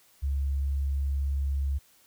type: tone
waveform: sine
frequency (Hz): 69.3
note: C#2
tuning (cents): 0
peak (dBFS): -25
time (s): 0.22-1.79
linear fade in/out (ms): 20
effects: white hiss -61 dBFS RMS until 2.06 s